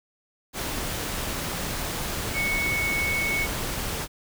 sine tone in noise, 2213 Hz, C#7, 3 cents flat, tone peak -24 dBFS, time 2.33-3.48 s, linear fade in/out 50 ms, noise pink, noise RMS -30 dBFS, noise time 0.53-4.08 s, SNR +3 dB, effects none

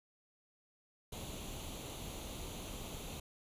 pink noise with comb filter, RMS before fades -45 dBFS, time 1.12-3.2 s, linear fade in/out 5 ms, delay 0.29 ms, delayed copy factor +0.65, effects resampled to 32000 Hz

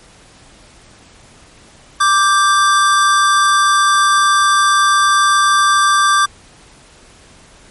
square tone pair together, 1174 / 1579.9 Hz, D6 / G6, -1 / +13 cents, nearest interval perfect fourth, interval 514 cents, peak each -11 / -16 dBFS, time 2-6.26 s, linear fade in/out 10 ms, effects pink hiss -44 dBFS RMS until 7.7 s + MP3 48 kbps

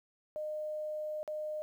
sine tone with dropouts, 611 Hz, D#5, 32 cents flat, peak -35 dBFS, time 0.36-1.62 s, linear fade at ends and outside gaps 0 ms, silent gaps 1.23-1.277 s, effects 11-bit

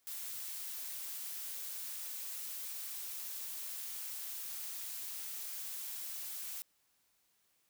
blue noise, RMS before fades -43 dBFS, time 0.07-6.62 s, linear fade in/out 0 ms, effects white hiss -75 dBFS RMS until 7.69 s

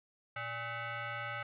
sine tone with frequency modulation, 117.7 Hz, A#2, 17 cents sharp, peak -37 dBFS, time 0.36-1.43 s, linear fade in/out 5 ms, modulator 701 Hz, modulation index 3.1, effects none

